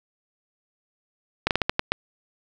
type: slowing click train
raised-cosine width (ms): 0.3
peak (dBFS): -4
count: 7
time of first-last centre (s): 1.47-1.92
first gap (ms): 38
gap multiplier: 1.27
effects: none